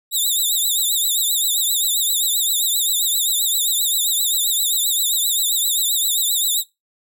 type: tone with vibrato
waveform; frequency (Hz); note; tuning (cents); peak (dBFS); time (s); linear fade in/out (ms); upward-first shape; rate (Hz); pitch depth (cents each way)
10% pulse; 3729; A#7; 0; -10; 0.11-6.64; 50; triangle; 7.6; 140
effects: noise-tail reverb RT60 0.2 s tail -20 dB re dry